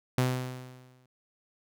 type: tone with exponential decay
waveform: sawtooth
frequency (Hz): 127.3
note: C3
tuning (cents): -47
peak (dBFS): -18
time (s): 0.18-1.06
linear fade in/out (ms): 2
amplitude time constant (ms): 190
effects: none